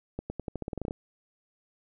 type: accelerating click train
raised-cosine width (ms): 2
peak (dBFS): -20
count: 13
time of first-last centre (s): 0.19-0.909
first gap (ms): 110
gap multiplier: 0.88
effects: none